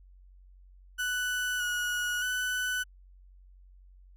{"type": "tone with pitch steps", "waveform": "35% pulse", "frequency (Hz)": [1488, 1457, 1496], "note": ["F#6", "F#6", "F#6"], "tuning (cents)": [9, -27, 19], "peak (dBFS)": -27, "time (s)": [0.98, 2.84], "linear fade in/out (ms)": 20, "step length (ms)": 620, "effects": ["added 46 Hz sine -52 dBFS peak until 4.16 s"]}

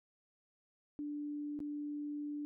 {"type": "tone with dropouts", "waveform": "sine", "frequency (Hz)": 293.7, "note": "D4", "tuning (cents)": 0, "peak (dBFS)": -38, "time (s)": [0.99, 2.45], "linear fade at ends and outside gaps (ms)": 0, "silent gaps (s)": [1.591, 1.603], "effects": []}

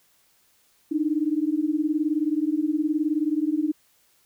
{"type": "beating tone pair", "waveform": "sine", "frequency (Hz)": [296.3, 315.3], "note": ["D4", "D#4"], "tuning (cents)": [15, 23], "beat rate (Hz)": 19, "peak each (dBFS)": -24, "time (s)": [0.91, 3.72], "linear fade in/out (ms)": 10, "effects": ["white hiss -63 dBFS RMS until 4.25 s"]}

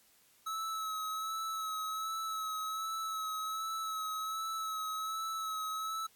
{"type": "tone with vibrato", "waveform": "square", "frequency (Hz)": 1295, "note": "E6", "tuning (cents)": -31, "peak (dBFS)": -36, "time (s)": [0.46, 6.07], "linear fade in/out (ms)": 10, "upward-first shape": "sine", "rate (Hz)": 1.3, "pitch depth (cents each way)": 23, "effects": ["white hiss -66 dBFS RMS until 6.15 s", "AAC 64 kbps"]}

